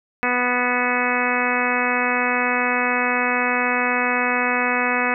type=harmonic tone with a mistuned harmonic; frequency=246.9 Hz; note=B3; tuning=in tune; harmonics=1 / 2 / 3 / 4 / 5 / 6 / 7 / 8 / 9 / 10; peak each=-27 / -27 / -27 / -27 / -27 / -27 / -27 / -27 / -27 / -27 dBFS; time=0.23-5.14 s; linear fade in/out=0 ms; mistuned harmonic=10; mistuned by=+62 cents; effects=none